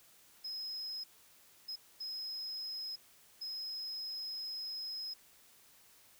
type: tone bursts at uneven times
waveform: triangle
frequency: 5110 Hz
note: D#8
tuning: 45 cents sharp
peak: -38 dBFS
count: 4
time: 0.44-1.04 / 1.68-1.76 / 2-2.96 / 3.41-5.14 s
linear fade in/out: 10 ms
effects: white hiss -63 dBFS RMS until 6.19 s